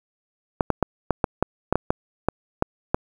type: clicks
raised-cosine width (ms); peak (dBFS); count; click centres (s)
1; -4; 12; 0.608 / 0.703 / 0.827 / 1.107 / 1.242 / 1.426 / 1.726 / 1.756 / 1.905 / 2.286 / 2.624 / 2.945
effects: 7-bit